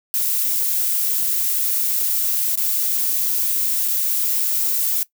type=noise with dropouts; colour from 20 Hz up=violet; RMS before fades=-20 dBFS; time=0.14-5.03 s; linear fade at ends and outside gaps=0 ms; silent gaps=2.555-2.575 / 3.878-3.883 s; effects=noise-tail reverb RT60 0.1 s tail -18 dB re dry